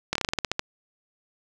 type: slowing click train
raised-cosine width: 0.2 ms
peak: -7 dBFS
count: 11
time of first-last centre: 0.13-0.594 s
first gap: 24 ms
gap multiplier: 1.14
effects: 8-bit